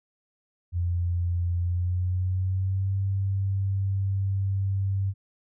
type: tone with pitch glide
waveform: sine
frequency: 87.31 to 97.44 Hz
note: F2 to G2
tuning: 0 to -10 cents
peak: -23 dBFS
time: 0.72-5.14 s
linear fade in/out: 50 ms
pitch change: +190 cents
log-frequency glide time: 1.59-2.96 s
effects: none